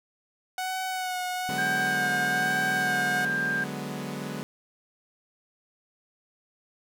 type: tone with vibrato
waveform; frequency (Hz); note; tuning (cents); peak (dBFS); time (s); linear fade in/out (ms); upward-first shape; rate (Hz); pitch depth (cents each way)
sawtooth; 740; F#5; 0; -25; 0.58-3.25; 2; sine; 1.1; 27
type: chord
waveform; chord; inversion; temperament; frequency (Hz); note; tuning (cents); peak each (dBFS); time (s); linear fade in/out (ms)
sawtooth; G# half-diminished seventh; second; equal; 146.83 / 185 / 207.7 / 246.9; D3 / F#3 / G#3 / B3; 0 / 0 / 0 / 0; -34; 1.49-4.43; 0
type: tone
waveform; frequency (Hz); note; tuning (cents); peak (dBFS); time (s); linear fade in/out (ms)
sine; 1590; G6; +24; -25; 1.58-3.64; 5
effects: none